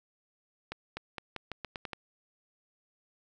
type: accelerating click train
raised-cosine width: 0.3 ms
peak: -21 dBFS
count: 9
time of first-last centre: 0.72-1.933 s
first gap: 250 ms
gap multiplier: 0.85
effects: none